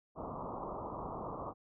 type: low-pass noise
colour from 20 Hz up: white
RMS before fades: -42 dBFS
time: 0.15-1.54 s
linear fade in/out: 50 ms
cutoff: 1200 Hz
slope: 96 dB/octave
effects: none